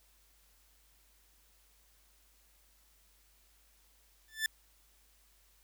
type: tone with exponential growth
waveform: sawtooth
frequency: 1760 Hz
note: A6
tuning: in tune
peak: -23 dBFS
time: 4.28-4.46 s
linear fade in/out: 2 ms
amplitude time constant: 38 ms
effects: added 50 Hz sine -68 dBFS peak until 5.63 s + white hiss -68 dBFS RMS until 5.63 s